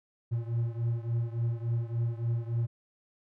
triangle beating tone pair, 115.8 / 119.3 Hz, A#2 / A#2, -11 / +41 cents, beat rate 3.5 Hz, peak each -28 / -31 dBFS, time 0.31-2.67 s, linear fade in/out 20 ms, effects none

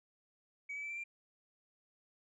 sine tone with pitch steps, 2268 / 2294 / 2321 / 2348 / 2375 Hz, C#7 / D7 / D7 / D7 / D7, +39 / -41 / -21 / -1 / +19 cents, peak -38 dBFS, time 0.69-1.04 s, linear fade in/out 10 ms, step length 70 ms, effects tanh soft clip ceiling -37 dBFS

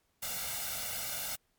white noise with comb filter, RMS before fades -37 dBFS, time 0.22-1.36 s, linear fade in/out 10 ms, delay 1.4 ms, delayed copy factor +0.9, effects pink hiss -75 dBFS RMS until 1.58 s + MP3 96 kbps

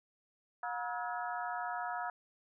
harmonic tone with a mistuned harmonic, 239.9 Hz, A#3, 50 cents sharp, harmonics 3 / 4 / 5 / 6 / 7, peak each -39 / -41 / -43 / -45 / -46 dBFS, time 0.63-2.1 s, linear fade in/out 2 ms, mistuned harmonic 5, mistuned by +120 cents, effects none

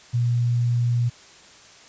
sine tone with quantisation, 120 Hz, B2, 49 cents flat, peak -18 dBFS, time 0.13-1.1 s, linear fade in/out 20 ms, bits 8, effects white hiss -48 dBFS RMS until 1.88 s + resampled to 16000 Hz

